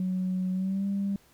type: tone with pitch glide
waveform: sine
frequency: 185 to 198.28 Hz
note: F#3 to G3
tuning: 0 to +20 cents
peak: -25 dBFS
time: 0-1.16 s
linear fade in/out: 2 ms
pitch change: +120 cents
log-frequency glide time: 0.53-0.86 s
effects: tanh soft clip ceiling -22 dBFS + pink hiss -61 dBFS RMS until 1.33 s